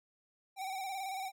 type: tone with vibrato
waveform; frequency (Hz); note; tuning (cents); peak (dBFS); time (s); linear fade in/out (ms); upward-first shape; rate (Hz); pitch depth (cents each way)
square; 768; G5; -36; -38; 0.56-1.32; 50; square; 18; 43
effects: none